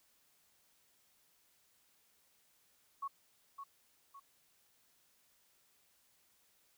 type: tone with echo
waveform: sine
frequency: 1108.7 Hz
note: C#6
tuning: in tune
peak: -37 dBFS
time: 3.02-3.08 s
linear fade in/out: 10 ms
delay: 560 ms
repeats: 2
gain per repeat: -7 dB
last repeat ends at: 4.2 s
effects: white hiss -72 dBFS RMS until 6.77 s